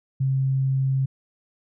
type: tone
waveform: sine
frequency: 133.8 Hz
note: C3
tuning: 39 cents sharp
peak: -19 dBFS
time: 0.2-1.06 s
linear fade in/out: 10 ms
effects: none